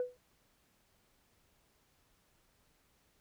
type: tone with exponential decay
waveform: sine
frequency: 496.5 Hz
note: B4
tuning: 9 cents sharp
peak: -27 dBFS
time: 0-0.17 s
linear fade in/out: 1 ms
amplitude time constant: 36 ms
effects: tanh soft clip ceiling -27 dBFS + pink hiss -72 dBFS RMS until 3.2 s